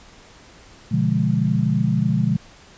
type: chord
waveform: sine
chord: B diminished seventh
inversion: none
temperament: equal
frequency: 123.47 / 146.83 / 174.61 / 207.7 Hz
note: B2 / D3 / F3 / Ab3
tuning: 0 / 0 / 0 / 0 cents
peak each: -22 dBFS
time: 0.91-2.37 s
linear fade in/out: 10 ms
effects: pink hiss -47 dBFS RMS until 2.77 s + resampled to 16000 Hz